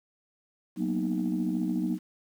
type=chord; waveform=sine; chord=B major seventh; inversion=second; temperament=equal; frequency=185 / 233.1 / 246.9 / 311.1 Hz; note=F#3 / A#3 / B3 / D#4; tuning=0 / 0 / 0 / 0 cents; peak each=-30 / -32 / -32 / -30 dBFS; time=0.76-1.99 s; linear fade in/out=50 ms; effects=tanh soft clip ceiling -19 dBFS + 9-bit